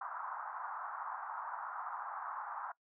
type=band-pass noise; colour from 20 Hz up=pink; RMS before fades=-43 dBFS; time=0.01-2.72 s; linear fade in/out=5 ms; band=810 to 1400 Hz; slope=48 dB/octave; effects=noise-tail reverb RT60 0.1 s tail -21 dB re dry